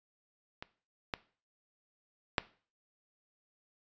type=clicks; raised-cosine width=0.3 ms; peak=-25 / -17 / -10 dBFS; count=3; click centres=0.625 / 1.138 / 2.382 s; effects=noise-tail reverb RT60 0.4 s tail -18 dB re dry + resampled to 16000 Hz